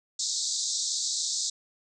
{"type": "band-pass noise", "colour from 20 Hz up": "white", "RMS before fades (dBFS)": -30, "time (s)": [0.19, 1.5], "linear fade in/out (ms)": 5, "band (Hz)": [3700, 7900], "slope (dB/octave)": 96, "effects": []}